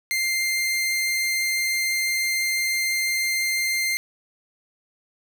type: tone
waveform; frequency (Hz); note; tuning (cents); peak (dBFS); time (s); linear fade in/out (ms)
sawtooth; 2098; C7; +4; -18; 0.11-3.97; 0
effects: none